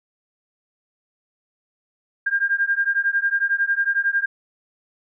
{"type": "beating tone pair", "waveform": "sine", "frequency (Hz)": [1600, 1611], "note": ["G6", "G6"], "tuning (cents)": [35, 47], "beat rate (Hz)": 11, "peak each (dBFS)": -21, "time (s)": [2.26, 4.26], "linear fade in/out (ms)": 10, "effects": []}